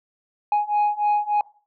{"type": "beating tone pair", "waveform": "sine", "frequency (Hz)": [830.6, 834], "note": ["G#5", "G#5"], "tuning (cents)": [0, 7], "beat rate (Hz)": 3.4, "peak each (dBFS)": [-20, -19], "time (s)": [0.52, 1.41], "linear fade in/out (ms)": 2, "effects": ["noise-tail reverb RT60 0.4 s tail -22 dB re dry", "tanh soft clip ceiling -15 dBFS"]}